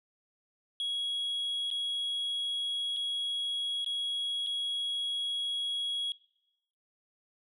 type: tone with dropouts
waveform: sine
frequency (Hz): 3322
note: G#7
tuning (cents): 0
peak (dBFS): -28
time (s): 0.8-6.12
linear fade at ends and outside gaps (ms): 1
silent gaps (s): 1.703-1.712 / 2.964-2.968 / 3.846-3.862 / 4.464-4.469
effects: noise-tail reverb RT60 0.9 s tail -22 dB re dry + tanh soft clip ceiling -29 dBFS